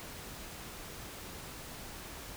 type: silence
effects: pink hiss -46 dBFS RMS until 2.36 s